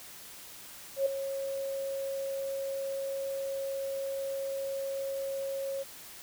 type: tone with ADSR envelope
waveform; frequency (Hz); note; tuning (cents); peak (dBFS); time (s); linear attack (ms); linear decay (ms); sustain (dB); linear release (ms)
sine; 546; C#5; -26; -22; 0.96-5.84; 100; 6; -10; 23
effects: white hiss -48 dBFS RMS until 6.22 s